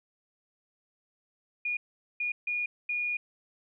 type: tone bursts at uneven times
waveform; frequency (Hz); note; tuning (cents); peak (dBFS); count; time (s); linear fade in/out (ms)
sine; 2440; D#7; -34; -28; 4; 1.65-1.77 / 2.2-2.32 / 2.47-2.66 / 2.89-3.17; 5
effects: none